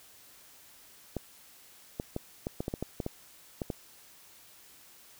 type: clicks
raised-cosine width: 2 ms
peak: -19 dBFS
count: 12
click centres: 1.167 / 1.999 / 2.164 / 2.469 / 2.605 / 2.681 / 2.739 / 2.826 / 3.002 / 3.064 / 3.618 / 3.702 s
effects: white hiss -56 dBFS RMS until 5.19 s